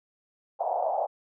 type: band-pass noise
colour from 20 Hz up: pink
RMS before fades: -28 dBFS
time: 0.59-1.07 s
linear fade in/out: 20 ms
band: 610 to 800 Hz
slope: 48 dB/octave
effects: none